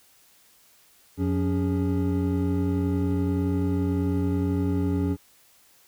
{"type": "tone cluster", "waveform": "triangle", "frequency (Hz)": [89.9, 179.4, 281.2, 409.9], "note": ["F#2", "F3", "C#4", "G#4"], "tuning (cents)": [-49, 47, 25, -23], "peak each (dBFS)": [-24, -27, -24, -31], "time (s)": [1.17, 5.17], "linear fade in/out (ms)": 50, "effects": ["white hiss -58 dBFS RMS until 5.87 s"]}